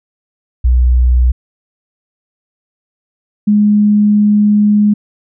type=tone pair in turn; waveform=sine; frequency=61.74 / 208.3 Hz; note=B1 / G#3; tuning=0 / +5 cents; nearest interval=octave + major sixth; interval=2105 cents; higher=second; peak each=-6 dBFS; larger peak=neither; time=0.64-1.32 / 3.47-4.94 s; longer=second; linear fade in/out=10 ms; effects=none